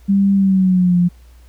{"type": "tone with pitch glide", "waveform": "sine", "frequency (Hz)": [197.5, 175.95], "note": ["G3", "F3"], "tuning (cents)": [13, 13], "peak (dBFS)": -10, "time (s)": [0.08, 1.09], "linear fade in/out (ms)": 20, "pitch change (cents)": -200, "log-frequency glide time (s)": [0.34, 0.98], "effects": ["added 60 Hz sine -41 dBFS peak until 1.48 s", "pink hiss -55 dBFS RMS until 1.48 s"]}